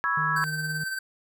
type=chord; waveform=sine; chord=C# minor seventh; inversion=third; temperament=equal; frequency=987.8 / 1108.7 / 1318.5 / 1661.2 Hz; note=B5 / C#6 / E6 / G#6; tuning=0 / 0 / 0 / 0 cents; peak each=-32 / -30 / -28 / -26 dBFS; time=0.04-0.44 s; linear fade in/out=0 ms
type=tone; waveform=triangle; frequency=154.8 Hz; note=D#3; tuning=9 cents flat; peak=-30 dBFS; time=0.17-0.84 s; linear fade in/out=5 ms
type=tone with tremolo; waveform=square; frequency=1549 Hz; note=G6; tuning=21 cents flat; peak=-28 dBFS; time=0.36-0.99 s; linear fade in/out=5 ms; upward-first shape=sine; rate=18 Hz; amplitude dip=45%
effects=none